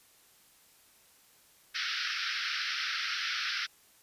pink band-pass noise, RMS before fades -34 dBFS, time 1.74-3.67 s, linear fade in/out 20 ms, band 1300 to 5600 Hz, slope 96 dB/octave, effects white hiss -62 dBFS RMS until 4.02 s + resampled to 32000 Hz

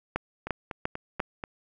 two click trains, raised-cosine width 0.5 ms, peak -19 / -12 dBFS, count 5 / 4, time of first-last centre 0.47-1.439 / 0.16-1.202 s, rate 4.13 / 2.88 Hz, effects none

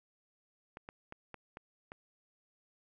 clicks, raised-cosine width 0.5 ms, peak -30 dBFS, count 6, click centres 0.771 / 0.889 / 1.124 / 1.343 / 1.571 / 1.919 s, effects none

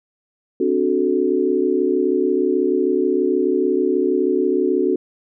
sine chord, D dominant seventh, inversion third, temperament equal with one note detuned, 261.6 / 293.7 / 370 / 436.5 Hz, C4 / D4 / F#4 / A4, 0 / 0 / 0 / -14 cents, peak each -23 / -22 / -18 / -22 dBFS, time 0.6-4.96 s, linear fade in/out 5 ms, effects none

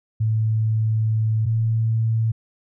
sine tone pair in turn, 110 / 112.38 Hz, A2 / A2, 0 / +37 cents, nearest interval unison, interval 37 cents, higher second, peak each -17 dBFS, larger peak neither, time 0.2-1.46 / 1.46-2.32 s, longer first, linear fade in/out 10 ms, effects none

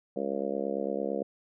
harmonic tone, 68.9 Hz, C#2, 10 cents flat, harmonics 3 / 4 / 5 / 6 / 7 / 8 / 9 / 10, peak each -37 / -38 / -38 / -38 / -34 / -35 / -43 / -43 dBFS, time 0.16-1.23 s, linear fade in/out 5 ms, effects none

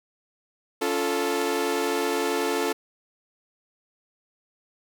sawtooth chord, Db augmented, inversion none, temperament equal with one note detuned, 281.5 / 349.2 / 440 Hz, Db4 / F4 / A4, +27 / 0 / 0 cents, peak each -26 / -25 / -22 dBFS, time 0.81-2.73 s, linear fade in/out 10 ms, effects none

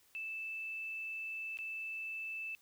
sine tone with dropouts, 2637 Hz, E7, in tune, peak -39 dBFS, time 0.15-2.55 s, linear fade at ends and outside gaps 0 ms, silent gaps 1.572-1.588 s, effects white hiss -68 dBFS RMS until 2.61 s

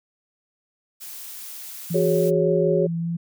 blue noise, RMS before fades -37 dBFS, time 1-2.31 s, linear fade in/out 20 ms
sine tone with vibrato, 168.1 Hz, E3, 34 cents sharp, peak -23 dBFS, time 1.9-3.17 s, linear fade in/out 10 ms, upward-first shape sine, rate 3.5 Hz, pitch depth 12 cents each way
sine chord, F# suspended second, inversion none, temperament equal, 370 / 415.3 / 554.4 Hz, F#4 / G#4 / C#5, 0 / 0 / 0 cents, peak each -22 dBFS, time 1.94-2.87 s, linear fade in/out 10 ms
effects none

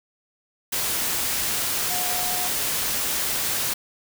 sine tone in noise, 723 Hz, F#5, 40 cents flat, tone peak -31 dBFS, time 1.9-2.48 s, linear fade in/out 10 ms, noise white, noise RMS -25 dBFS, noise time 0.72-3.74 s, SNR -9 dB, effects none

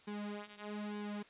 sawtooth tone with flanger, 207.7 Hz, G#3, in tune, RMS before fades -43 dBFS, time 0.07-1.23 s, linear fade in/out 10 ms, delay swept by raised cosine 1.5 to 4.9 ms, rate 1.1 Hz, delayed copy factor -0.85, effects white hiss -62 dBFS RMS until 1.29 s + resampled to 8000 Hz

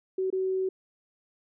sine tone with dropouts, 377.3 Hz, F#4, 34 cents sharp, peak -25 dBFS, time 0.18-0.69 s, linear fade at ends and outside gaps 5 ms, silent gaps 0.303-0.326 s, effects none

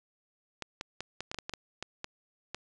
clicks, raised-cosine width 0.2 ms, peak -19 dBFS, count 12, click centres 0.623 / 0.811 / 1.006 / 1.206 / 1.315 / 1.345 / 1.387 / 1.495 / 1.537 / 1.826 / 2.044 / 2.546 s, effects resampled to 22050 Hz

